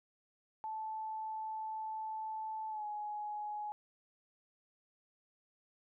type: tone with pitch glide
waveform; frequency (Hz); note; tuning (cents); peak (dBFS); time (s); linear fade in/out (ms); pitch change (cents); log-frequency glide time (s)
sine; 874 to 838.9; A5 to G#5; -12 to +17; -38; 0.64-3.72; 0; -71; 2.69-2.85
effects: none